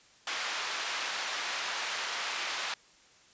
pink band-pass noise, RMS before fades -35 dBFS, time 0.27-2.74 s, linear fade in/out 2 ms, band 1100 to 5400 Hz, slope 12 dB/octave, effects white hiss -60 dBFS RMS until 3.33 s + resampled to 16000 Hz

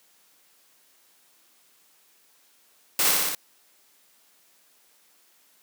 white noise with echo, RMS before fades -22 dBFS, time 2.99-3.11 s, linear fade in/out 2 ms, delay 60 ms, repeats 4, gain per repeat -2 dB, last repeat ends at 3.35 s, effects white hiss -61 dBFS RMS until 5.62 s + high-pass 200 Hz 12 dB/octave

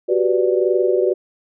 sine chord, G major seventh, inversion third, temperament equal, 370 / 392 / 493.9 / 587.3 Hz, F#4 / G4 / B4 / D5, 0 / 0 / 0 / 0 cents, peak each -17 / -21 / -20 / -22 dBFS, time 0.08-1.14 s, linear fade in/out 20 ms, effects none

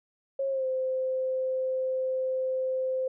sine tone with pitch glide, 543 to 519.4 Hz, C#5 to C5, -36 to -13 cents, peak -26 dBFS, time 0.39-3.08 s, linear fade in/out 5 ms, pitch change -77 cents, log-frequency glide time 0.49-0.66 s, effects none

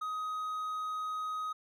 triangle tone, 1257 Hz, D#6, 17 cents sharp, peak -32 dBFS, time 0.01-1.53 s, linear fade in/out 10 ms, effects none

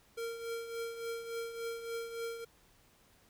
square tone with tremolo, 461.8 Hz, A#4, 16 cents flat, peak -36 dBFS, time 0.17-2.45 s, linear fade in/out 10 ms, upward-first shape triangle, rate 3.5 Hz, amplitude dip 65%, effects pink hiss -66 dBFS RMS until 3.29 s

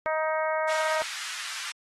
harmonic tone, 313.8 Hz, D#4, 15 cents sharp, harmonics 2 / 3 / 4 / 5 / 6 / 7, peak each -27 / -31 / -33 / -35 / -37 / -38 dBFS, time 0.06-1.02 s, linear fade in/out 0 ms
pink high-pass noise, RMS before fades -35 dBFS, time 0.69-1.72 s, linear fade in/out 5 ms, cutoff 1300 Hz, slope 24 dB/octave
effects low-pass 8000 Hz 12 dB/octave + AAC 32 kbps

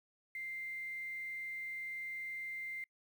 sine tone with quantisation, 2093 Hz, C7, in tune, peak -40 dBFS, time 0.35-2.84 s, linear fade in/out 2 ms, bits 10, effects noise-tail reverb RT60 0.1 s tail -26 dB re dry

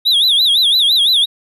triangle tone with vibrato, 3615 Hz, A7, 46 cents sharp, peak -8 dBFS, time 0.05-1.26 s, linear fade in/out 20 ms, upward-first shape sine, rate 5.9 Hz, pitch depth 190 cents each way, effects none

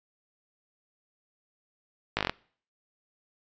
slowing click train, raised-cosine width 0.3 ms, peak -10 dBFS, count 7, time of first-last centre 2.17-2.296 s, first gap 18 ms, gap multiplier 1.06, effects noise-tail reverb RT60 0.5 s tail -24 dB re dry + resampled to 16000 Hz

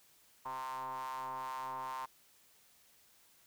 square ring-modulated tone, 65.41 Hz, C2, in tune, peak -37 dBFS, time 0.45-2.06 s, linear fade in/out 10 ms, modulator 980 Hz, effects white hiss -66 dBFS RMS until 3.46 s

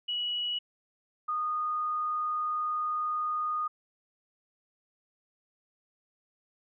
sine tone pair in turn, 2928 / 1231.1 Hz, F#7 / D#6, -19 / -19 cents, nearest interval octave + minor third, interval 1500 cents, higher first, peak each -29 / -28 dBFS, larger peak second, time 0.08-0.59 / 1.28-3.68 s, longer second, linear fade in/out 10 ms, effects none

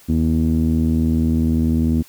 sawtooth tone with low-pass filter, 80.2 Hz, E2, 47 cents flat, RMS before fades -17 dBFS, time 0.08-2.03 s, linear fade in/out 20 ms, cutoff 260 Hz, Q 4.3, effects white hiss -48 dBFS RMS until 2.08 s

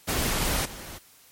pink noise with level steps, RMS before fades -26 / -40 dBFS, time 0.07-0.99 s, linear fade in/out 20 ms, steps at 0.65 s, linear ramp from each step 5 ms, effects white hiss -55 dBFS RMS until 1.31 s + MP3 64 kbps

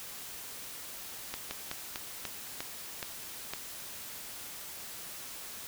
slowing click train, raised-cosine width 0.2 ms, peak -18 dBFS, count 8, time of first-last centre 1.34-3.536 s, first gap 170 ms, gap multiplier 1.2, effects white hiss -44 dBFS RMS until 5.67 s

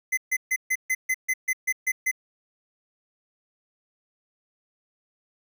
square tone bursts, 2043 Hz, C7, 42 cents flat, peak -22 dBFS, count 11, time 0.12-2.114 s, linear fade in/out 10 ms, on 54 ms, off 140 ms, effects none

